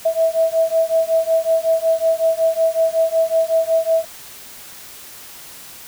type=beating tone pair; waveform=sine; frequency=650 / 655.4 Hz; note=E5 / E5; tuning=-24 / -10 cents; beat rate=5.4 Hz; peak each=-17 dBFS; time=0.05-4.05 s; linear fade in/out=10 ms; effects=white hiss -38 dBFS RMS until 5.87 s